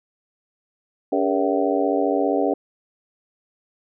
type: harmonic tone with a mistuned harmonic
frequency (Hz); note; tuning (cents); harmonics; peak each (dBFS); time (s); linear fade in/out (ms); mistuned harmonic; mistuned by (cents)
95; F#2; +46; 3 / 4 / 5 / 6 / 7 / 8; -23 / -24 / -25 / -26 / -26 / -27; 1.12-2.54; 5; 4; +99
effects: none